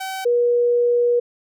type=tone pair in turn; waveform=sawtooth / sine; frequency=764 / 481.3 Hz; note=G5 / B4; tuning=-45 / -45 cents; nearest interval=minor sixth; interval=800 cents; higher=first; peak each=-22 / -14 dBFS; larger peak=second; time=0-0.25 / 0.25-1.2 s; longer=second; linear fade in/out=10 ms; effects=none